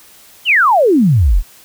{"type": "exponential sweep", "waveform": "sine", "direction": "down", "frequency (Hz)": [3177, 32.92], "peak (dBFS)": -7, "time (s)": [0.45, 1.43], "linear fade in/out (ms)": 50, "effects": ["white hiss -43 dBFS RMS until 1.64 s"]}